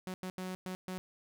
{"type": "tone bursts at uneven times", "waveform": "sawtooth", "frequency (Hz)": 185, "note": "F#3", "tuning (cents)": 0, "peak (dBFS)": -34, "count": 5, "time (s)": [[0.07, 0.14], [0.23, 0.3], [0.38, 0.55], [0.66, 0.75], [0.88, 0.98]], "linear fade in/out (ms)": 0, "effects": []}